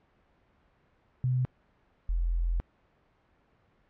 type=tone pair in turn; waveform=sine; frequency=127 / 42.66 Hz; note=B2 / F1; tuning=+49 / -40 cents; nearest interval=octave + perfect fifth; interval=1889 cents; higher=first; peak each=-24 / -25 dBFS; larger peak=first; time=1.24-1.45 / 2.09-2.6 s; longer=second; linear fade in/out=0 ms; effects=pink hiss -67 dBFS RMS until 3.89 s + low-pass 2000 Hz 12 dB/octave